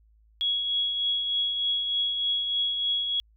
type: tone with tremolo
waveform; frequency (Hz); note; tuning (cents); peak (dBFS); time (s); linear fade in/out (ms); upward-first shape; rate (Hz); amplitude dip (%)
sine; 3334; G#7; +6; -22; 0.41-3.2; 0; triangle; 3.3; 45
effects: added 54 Hz sine -57 dBFS peak until 3.36 s

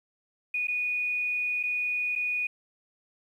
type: tone with dropouts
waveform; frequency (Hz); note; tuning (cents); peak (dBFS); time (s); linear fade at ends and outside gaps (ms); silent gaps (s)
sine; 2467; D#7; -15; -26; 0.54-2.47; 5; 0.672-0.682 / 1.63-1.635 / 2.154-2.159
effects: 10-bit

